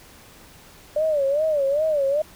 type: tone with vibrato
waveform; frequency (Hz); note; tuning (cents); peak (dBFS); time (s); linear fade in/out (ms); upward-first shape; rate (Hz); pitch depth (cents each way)
sine; 587.3; D5; 0; -18; 0.96-2.22; 5; sine; 2.5; 140
effects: pink hiss -48 dBFS RMS until 2.35 s